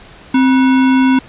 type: tone with sample-and-hold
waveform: sine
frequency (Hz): 261.6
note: C4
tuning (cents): 0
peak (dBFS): -7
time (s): 0.34-1.19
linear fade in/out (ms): 5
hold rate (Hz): 1225
effects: pink hiss -39 dBFS RMS until 1.28 s + resampled to 8000 Hz